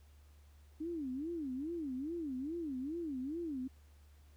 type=tone with vibrato; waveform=sine; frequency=295.8 Hz; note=D4; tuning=13 cents sharp; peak=-37 dBFS; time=0.8-3.68 s; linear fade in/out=10 ms; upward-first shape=sine; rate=2.4 Hz; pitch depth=270 cents each way; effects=added 73 Hz sine -58 dBFS peak until 4.36 s + pink hiss -71 dBFS RMS until 4.36 s